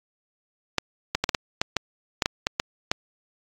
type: clicks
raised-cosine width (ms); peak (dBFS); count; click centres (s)
0.2; -4; 12; 0.783 / 1.15 / 1.24 / 1.292 / 1.348 / 1.615 / 1.767 / 2.222 / 2.259 / 2.469 / 2.599 / 2.915
effects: AAC 64 kbps